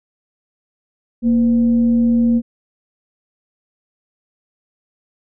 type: tone with frequency modulation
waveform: sine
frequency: 233.8 Hz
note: A#3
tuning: 5 cents sharp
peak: -11 dBFS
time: 1.22-2.42 s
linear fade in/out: 50 ms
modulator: 274 Hz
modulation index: 0.23
effects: none